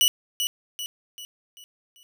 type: tone with echo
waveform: sawtooth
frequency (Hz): 2945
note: F#7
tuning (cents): -9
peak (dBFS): -13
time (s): 0.01-0.08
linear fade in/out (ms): 0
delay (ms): 390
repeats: 5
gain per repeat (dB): -7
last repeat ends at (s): 2.03
effects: none